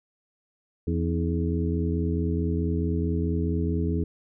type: harmonic tone with a mistuned harmonic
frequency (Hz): 84.6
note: E2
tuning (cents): +45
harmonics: 1 / 2 / 3 / 4 / 5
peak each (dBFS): -26 / -29 / -31 / -32 / -33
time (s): 0.87-4.04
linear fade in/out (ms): 5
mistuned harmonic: 4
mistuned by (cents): -80
effects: none